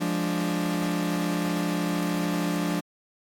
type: chord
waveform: 40% pulse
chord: D diminished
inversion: first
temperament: equal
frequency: 174.61 / 207.7 / 293.7 Hz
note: F3 / Ab3 / D4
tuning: 0 / 0 / 0 cents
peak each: -27 / -31 / -28 dBFS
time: 0-2.81 s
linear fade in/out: 20 ms
effects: AAC 64 kbps